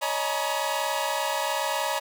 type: tone cluster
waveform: sawtooth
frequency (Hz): 559 / 622 / 846 / 933 / 974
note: C#5 / D#5 / G#5 / A#5 / B5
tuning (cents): +14 / -1 / +32 / +1 / -24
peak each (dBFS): -28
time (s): 0.01-2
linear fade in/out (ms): 20
effects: none